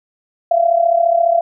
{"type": "tone with amplitude modulation", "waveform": "sine", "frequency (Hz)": 680, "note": "F5", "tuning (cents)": -46, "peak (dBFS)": -7, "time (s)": [0.51, 1.41], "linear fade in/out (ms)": 5, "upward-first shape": "sine", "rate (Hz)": 34.6, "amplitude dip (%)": 75, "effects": []}